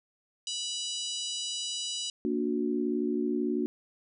harmonic tone, 981 Hz, B5, 12 cents flat, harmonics 3 / 4 / 5 / 6 / 7 / 8 / 9, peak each -36 / -38 / -40 / -42 / -43 / -44 / -45 dBFS, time 0.47-2.1 s, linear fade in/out 2 ms
sine chord, Bb augmented, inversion none, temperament just, 233.1 / 291.4 / 364.2 Hz, Bb3 / D4 / F#4, 0 / -13 / -27 cents, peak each -31 dBFS, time 2.25-3.66 s, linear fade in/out 0 ms
effects none

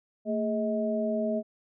sine tone cluster, 224.9 / 414.6 / 635 Hz, A3 / G#4 / D#5, +38 / -3 / +35 cents, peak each -29 / -34 / -29 dBFS, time 0.25-1.43 s, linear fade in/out 50 ms, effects none

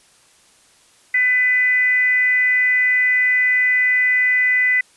sine tone with frequency modulation, 2000 Hz, B6, 21 cents sharp, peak -13 dBFS, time 1.14-4.81 s, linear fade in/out 5 ms, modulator 483 Hz, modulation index 0.28, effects white hiss -53 dBFS RMS until 4.96 s + resampled to 24000 Hz

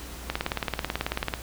click train, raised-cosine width 0.3 ms, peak -10 dBFS, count 20, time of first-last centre 0.3-1.338 s, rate 18.3 Hz, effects added 60 Hz sine -40 dBFS peak until 1.42 s + pink hiss -42 dBFS RMS until 1.42 s

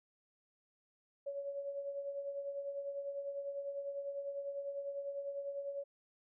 sine tone with tremolo, 561 Hz, C#5, 21 cents sharp, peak -36 dBFS, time 1.26-5.84 s, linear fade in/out 10 ms, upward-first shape triangle, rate 10 Hz, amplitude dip 60%, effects none

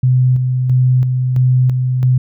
sine tone with tremolo, 127.4 Hz, C3, 46 cents flat, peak -8 dBFS, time 0.03-2.18 s, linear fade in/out 5 ms, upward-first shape square, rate 1.5 Hz, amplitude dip 40%, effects none

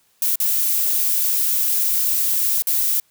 violet noise with dropouts, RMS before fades -19 dBFS, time 0.22-3 s, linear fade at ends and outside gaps 2 ms, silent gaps 0.357-0.401 / 2.622-2.67 s, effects white hiss -61 dBFS RMS until 3.1 s

